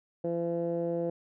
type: tone with low-pass filter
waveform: 15% pulse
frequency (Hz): 169.8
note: F3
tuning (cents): -48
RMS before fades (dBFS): -31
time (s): 0.24-1.1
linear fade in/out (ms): 5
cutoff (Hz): 520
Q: 2.7
effects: none